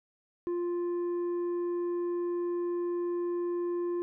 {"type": "tone with tanh clipping", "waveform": "sine", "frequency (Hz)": 349.2, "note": "F4", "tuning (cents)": 0, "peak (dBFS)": -30, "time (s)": [0.47, 4.02], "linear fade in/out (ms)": 0, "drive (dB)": 5, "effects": []}